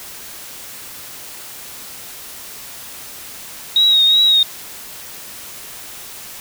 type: tone with vibrato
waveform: sine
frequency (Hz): 3787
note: A#7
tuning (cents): +27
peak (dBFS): -9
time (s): 3.76-4.43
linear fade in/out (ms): 2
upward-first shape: triangle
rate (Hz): 2.7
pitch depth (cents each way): 50
effects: white hiss -34 dBFS RMS until 6.4 s